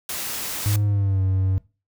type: noise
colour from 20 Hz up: white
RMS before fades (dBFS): -29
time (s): 0.09-0.76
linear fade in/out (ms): 2
type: tone with pitch glide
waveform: triangle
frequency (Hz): 103.5 to 94.91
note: G#2 to F#2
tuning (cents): -5 to +45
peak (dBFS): -16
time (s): 0.66-1.58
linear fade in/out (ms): 0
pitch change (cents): -150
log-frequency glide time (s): 0.84-1.22
effects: noise-tail reverb RT60 0.3 s tail -20 dB re dry